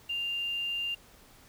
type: tone with quantisation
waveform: sine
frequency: 2794 Hz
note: F7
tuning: in tune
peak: -30 dBFS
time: 0.09-0.95 s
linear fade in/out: 10 ms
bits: 9
effects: pink hiss -57 dBFS RMS until 1.48 s